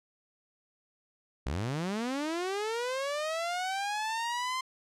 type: linear sweep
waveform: sawtooth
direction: up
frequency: 56.6 to 1046.5 Hz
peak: -27 dBFS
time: 1.46-4.61 s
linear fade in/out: 5 ms
effects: low-pass 8000 Hz 12 dB/octave